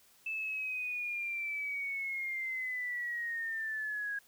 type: linear sweep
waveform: sine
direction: down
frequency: 2637 to 1639 Hz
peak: -34 dBFS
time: 0.26-4.19 s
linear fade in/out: 5 ms
effects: white hiss -64 dBFS RMS until 4.27 s